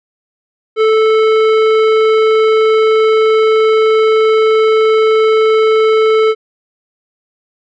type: tone with hard clipping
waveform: sine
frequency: 438.4 Hz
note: A4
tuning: 6 cents flat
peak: -9 dBFS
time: 0.76-6.35 s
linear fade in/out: 50 ms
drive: 13 dB
effects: resampled to 16000 Hz